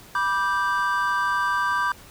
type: chord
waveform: triangle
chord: G major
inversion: first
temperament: just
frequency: 980 / 1176 / 1568 Hz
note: B5 / D6 / G6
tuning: -14 / +2 / 0 cents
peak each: -24 / -23 / -23 dBFS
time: 0.15-1.92 s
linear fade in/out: 2 ms
effects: pink hiss -47 dBFS RMS until 2.1 s